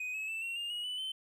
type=tone with pitch steps; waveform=triangle; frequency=2500 / 2575 / 2652 / 2731 / 2813 / 2897 / 2983 / 3073 Hz; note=D#7 / E7 / E7 / F7 / F7 / F#7 / F#7 / G7; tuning=+8 / -41 / +10 / -39 / +12 / -37 / +13 / -35 cents; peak=-34 dBFS; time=0-1.12 s; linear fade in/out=5 ms; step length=140 ms; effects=none